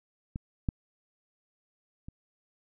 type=clicks; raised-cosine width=5 ms; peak=-22 / -15 / -30 dBFS; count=3; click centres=0.359 / 0.688 / 2.085 s; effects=none